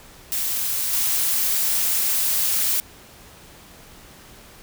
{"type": "noise with level steps", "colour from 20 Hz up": "blue", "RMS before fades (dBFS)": [-24, -21], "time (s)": [0.32, 2.8], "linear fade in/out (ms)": 0, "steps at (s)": 0.93, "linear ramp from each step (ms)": 2, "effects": ["pink hiss -46 dBFS RMS until 4.62 s"]}